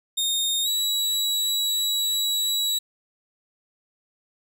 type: tone with pitch glide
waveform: sawtooth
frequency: 3684 to 3899 Hz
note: A#7 to B7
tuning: -21 to -23 cents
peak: -19 dBFS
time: 0.17-2.79 s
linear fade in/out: 10 ms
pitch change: +98 cents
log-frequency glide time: 0.63-0.68 s
effects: none

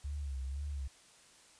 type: tone with vibrato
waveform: sine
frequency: 69.3 Hz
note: C#2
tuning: in tune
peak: -36 dBFS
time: 0.04-0.88 s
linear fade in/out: 10 ms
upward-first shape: sine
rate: 2 Hz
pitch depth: 93 cents each way
effects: white hiss -61 dBFS RMS until 1.59 s + resampled to 22050 Hz

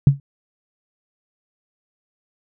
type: tone with exponential decay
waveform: sine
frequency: 139.2 Hz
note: C#3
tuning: 8 cents sharp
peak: -3 dBFS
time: 0.07-0.2 s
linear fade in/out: 2 ms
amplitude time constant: 27 ms
effects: none

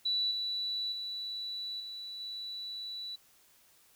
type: tone with level steps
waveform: sine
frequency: 3951 Hz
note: B7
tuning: in tune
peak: -28 / -32 / -36 / -40 / -38 dBFS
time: 0.05-3.16 s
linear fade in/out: 10 ms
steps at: 0.31 / 0.92 / 1.8 / 2.2 s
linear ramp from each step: 2 ms
effects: white hiss -64 dBFS RMS until 3.95 s

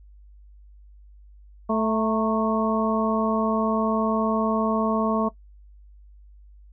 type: harmonic tone with a mistuned harmonic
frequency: 219.9 Hz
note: A3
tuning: 1 cent flat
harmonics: 1 / 2 / 3 / 4 / 5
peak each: -23 / -27 / -26 / -31 / -28 dBFS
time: 1.69-5.29 s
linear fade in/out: 10 ms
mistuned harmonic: 4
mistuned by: +67 cents
effects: noise-tail reverb RT60 0.1 s tail -18 dB re dry + added 50 Hz sine -46 dBFS peak until 6.72 s

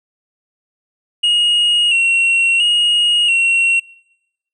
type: tone with vibrato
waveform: triangle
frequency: 2802 Hz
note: F7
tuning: 5 cents sharp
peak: -9 dBFS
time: 1.23-3.8 s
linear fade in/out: 10 ms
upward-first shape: square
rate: 0.73 Hz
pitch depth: 44 cents each way
effects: noise-tail reverb RT60 0.9 s tail -24 dB re dry + resampled to 24000 Hz

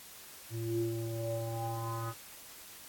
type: tone with low-pass filter sweep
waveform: square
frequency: 114.1 Hz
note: A#2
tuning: 37 cents flat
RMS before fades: -36 dBFS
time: 0.5-2.14 s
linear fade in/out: 50 ms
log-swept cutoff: 260 to 1300 Hz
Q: 7.3
effects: white hiss -51 dBFS RMS until 2.88 s + AAC 64 kbps

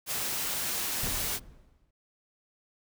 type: noise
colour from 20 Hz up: white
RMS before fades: -32 dBFS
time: 0.06-1.4 s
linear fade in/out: 50 ms
type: noise with exponential decay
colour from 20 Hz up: brown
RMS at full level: -31 dBFS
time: 1.03-1.91 s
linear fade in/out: 5 ms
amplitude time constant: 190 ms
effects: none

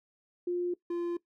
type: tone pair in turn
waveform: sine / triangle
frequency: 353.3 / 345.4 Hz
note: F4 / F4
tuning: +20 / -19 cents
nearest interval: unison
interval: 39 cents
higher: first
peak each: -28 dBFS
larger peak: neither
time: 0.47-0.74 / 0.9-1.17 s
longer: neither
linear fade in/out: 5 ms
effects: noise-tail reverb RT60 0.1 s tail -19 dB re dry

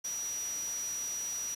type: tone in noise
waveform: sine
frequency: 5820 Hz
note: F#8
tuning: 29 cents flat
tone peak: -34 dBFS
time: 0.04-1.55 s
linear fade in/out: 10 ms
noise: white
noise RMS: -44 dBFS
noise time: 0.04-1.55 s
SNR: +7 dB
effects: resampled to 32000 Hz

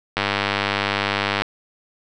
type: click train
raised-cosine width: 0.3 ms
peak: -3 dBFS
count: 126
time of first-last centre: 0.17-1.42 s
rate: 100 Hz
effects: none

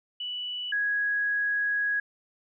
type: tone pair in turn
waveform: sine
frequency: 2960 / 1661.2 Hz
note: F#7 / G#6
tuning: 0 / 0 cents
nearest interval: minor seventh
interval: 1000 cents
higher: first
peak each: -31 / -24 dBFS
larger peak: second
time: 0.2-0.72 / 0.72-2 s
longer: second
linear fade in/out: 5 ms
effects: none

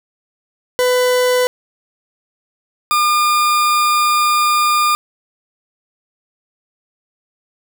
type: tone pair in turn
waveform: 40% pulse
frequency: 499.6 / 1208.3 Hz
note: B4 / D6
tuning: +20 / +49 cents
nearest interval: octave + minor third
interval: 1529 cents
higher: second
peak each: -11 dBFS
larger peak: neither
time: 0.79-1.47 / 2.91-4.95 s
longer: second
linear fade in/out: 0 ms
effects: none

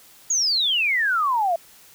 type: exponential sweep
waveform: sine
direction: down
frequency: 6860 to 652 Hz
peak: -18 dBFS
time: 0.3-1.56 s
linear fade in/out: 5 ms
effects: white hiss -50 dBFS RMS until 1.94 s

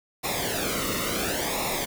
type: noise with flanger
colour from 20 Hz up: pink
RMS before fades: -28 dBFS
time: 0.23-1.86 s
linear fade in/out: 20 ms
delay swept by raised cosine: 0.64 to 1.25 ms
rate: 0.71 Hz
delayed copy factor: -0.75
effects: none

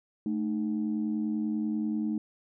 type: tone pair together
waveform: sine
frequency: 217.9 / 308.2 Hz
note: A3 / D#4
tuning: -17 / -16 cents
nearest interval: tritone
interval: 601 cents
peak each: -28 / -31 dBFS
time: 0.26-2.18 s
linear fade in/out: 2 ms
effects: tanh soft clip ceiling -21 dBFS

